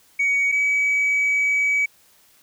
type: tone pair in turn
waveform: sine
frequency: 2247 / 2277 Hz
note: C#7 / C#7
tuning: +23 / +46 cents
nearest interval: unison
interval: 23 cents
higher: second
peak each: -15 dBFS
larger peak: neither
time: 0.19-0.52 / 0.52-1.86 s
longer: second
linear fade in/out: 10 ms
effects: tanh soft clip ceiling -15 dBFS + white hiss -56 dBFS RMS until 2.42 s